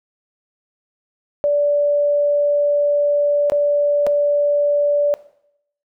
sine tone with dropouts, 581 Hz, D5, 19 cents flat, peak -13 dBFS, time 1.44-5.14 s, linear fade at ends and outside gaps 0 ms, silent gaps 3.499-3.52 / 4.066-4.07 s, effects noise-tail reverb RT60 0.7 s tail -17 dB re dry

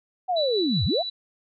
sine linear two-way sweep, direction down then up, 762 to 70.4 to 762 Hz, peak -21 dBFS, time 0.28-1.03 s, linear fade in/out 20 ms, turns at 0.85 s
sine tone with tremolo, 3951 Hz, B7, in tune, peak -25 dBFS, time 0.36-1.1 s, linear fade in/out 10 ms, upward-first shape triangle, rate 5.5 Hz, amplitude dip 45%
effects none

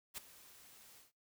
white noise with ADSR envelope, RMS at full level -42 dBFS, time 0.14-1.12 s, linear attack 36 ms, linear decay 10 ms, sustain -18 dB, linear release 140 ms, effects noise-tail reverb RT60 0.2 s tail -21 dB re dry

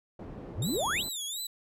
white low-pass noise, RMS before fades -43 dBFS, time 0.19-1.09 s, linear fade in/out 5 ms, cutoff 380 Hz, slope 12 dB/octave
sine exponential sweep, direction up, 72 to 4435 Hz, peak -28 dBFS, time 0.55-1.05 s, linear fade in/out 50 ms
20% pulse tone with vibrato, 3641 Hz, A#7, 41 cents flat, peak -28 dBFS, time 0.62-1.47 s, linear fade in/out 5 ms, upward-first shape sine, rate 2.8 Hz, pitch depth 170 cents each way
effects none

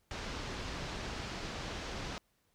pink low-pass noise, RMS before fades -41 dBFS, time 0.11-2.18 s, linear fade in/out 0 ms, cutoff 5900 Hz, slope 24 dB/octave, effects pink hiss -75 dBFS RMS until 2.54 s

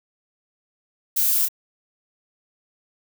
violet noise with echo, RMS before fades -21 dBFS, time 1.16-1.46 s, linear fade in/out 10 ms, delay 27 ms, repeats 1, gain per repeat -4 dB, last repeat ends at 1.487 s, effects none

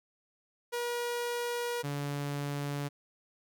sawtooth tone pair in turn, 479.7 / 143.32 Hz, A#4 / D3, +50 / -42 cents, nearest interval octave + major sixth, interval 2092 cents, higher first, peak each -28 / -29 dBFS, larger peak first, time 0.72-1.83 / 1.83-2.89 s, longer first, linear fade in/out 20 ms, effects none

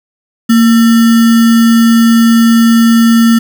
sine tone with sample-and-hold, 230 Hz, A#3, 23 cents flat, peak -3 dBFS, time 0.49-3.39 s, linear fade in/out 10 ms, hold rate 1575 Hz, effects none

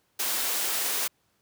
white high-pass noise, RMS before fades -28 dBFS, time 0.19-1.08 s, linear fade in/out 10 ms, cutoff 310 Hz, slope 12 dB/octave, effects pink hiss -70 dBFS RMS until 1.41 s + high-pass 80 Hz 12 dB/octave

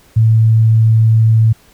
sine tone, 111.6 Hz, A2, 25 cents sharp, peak -6 dBFS, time 0.16-1.53 s, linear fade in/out 10 ms, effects pink hiss -48 dBFS RMS until 1.73 s

